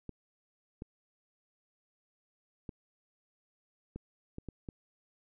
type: clicks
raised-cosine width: 3 ms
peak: -28 dBFS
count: 7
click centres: 0.093 / 0.821 / 2.692 / 3.96 / 4.384 / 4.487 / 4.688 s
effects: none